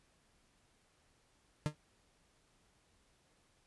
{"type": "tone with exponential decay", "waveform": "40% pulse", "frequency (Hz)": 150.9, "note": "D3", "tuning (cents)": 47, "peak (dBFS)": -27, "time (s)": [1.66, 1.75], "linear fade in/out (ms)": 0, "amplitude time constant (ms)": 19, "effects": ["pink hiss -72 dBFS RMS until 3.66 s", "resampled to 24000 Hz"]}